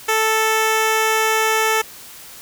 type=tone; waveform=10% pulse; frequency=440 Hz; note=A4; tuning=in tune; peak=-7 dBFS; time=0.08-1.82 s; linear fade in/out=10 ms; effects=white hiss -39 dBFS RMS until 2.41 s